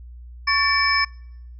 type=tone cluster; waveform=sine; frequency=1114 / 1773 / 2295 / 5240 Hz; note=C#6 / A6 / D7 / E8; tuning=+8 / +13 / -40 / -11 cents; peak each=-22 dBFS; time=0.47-1.05 s; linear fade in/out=10 ms; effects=noise-tail reverb RT60 0.8 s tail -26 dB re dry + added 60 Hz sine -37 dBFS peak until 1.59 s